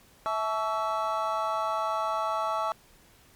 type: tone cluster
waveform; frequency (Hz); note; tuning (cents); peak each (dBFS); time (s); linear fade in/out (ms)
triangle; 653 / 865 / 1125 / 1320; E5 / A5 / C#6 / E6; -17 / -30 / +25 / +2; -30; 0.26-2.72; 0
effects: pink hiss -58 dBFS RMS until 3.35 s + MP3 96 kbps